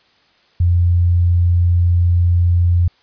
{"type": "tone", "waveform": "sine", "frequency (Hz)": 87.31, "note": "F2", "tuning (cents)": 0, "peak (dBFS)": -10, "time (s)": [0.6, 2.88], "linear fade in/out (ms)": 5, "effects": ["white hiss -55 dBFS RMS until 3.02 s", "resampled to 11025 Hz"]}